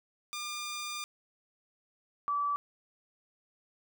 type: tone pair in turn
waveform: 10% pulse / sine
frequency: 1202 / 1154.1 Hz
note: D6 / D6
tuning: +40 / -31 cents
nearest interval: minor second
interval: 71 cents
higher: first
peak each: -28 dBFS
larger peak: neither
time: 0.33-1.04 / 2.28-2.56 s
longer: first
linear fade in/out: 0 ms
effects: none